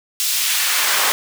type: noise with high-pass filter sweep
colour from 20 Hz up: pink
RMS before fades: -18 dBFS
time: 0.2-1.12 s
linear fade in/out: 0 ms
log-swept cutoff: 4400 to 780 Hz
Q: 0.82
effects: none